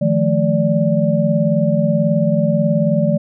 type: tone cluster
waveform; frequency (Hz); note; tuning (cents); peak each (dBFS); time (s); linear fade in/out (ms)
sine; 155.1 / 173.6 / 217.3 / 583; D#3 / F3 / A3 / D5; -5 / -10 / -21 / -13; -18; 0.01-3.18; 10
effects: none